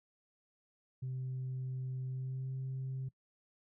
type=tone with pitch glide; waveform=sine; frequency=129.4 to 131.81 Hz; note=C3 to C3; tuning=-19 to +13 cents; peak=-35 dBFS; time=1.02-3.09 s; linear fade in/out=10 ms; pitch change=+32 cents; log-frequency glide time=2.06-2.53 s; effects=noise-tail reverb RT60 0.1 s tail -21 dB re dry + tanh soft clip ceiling -34 dBFS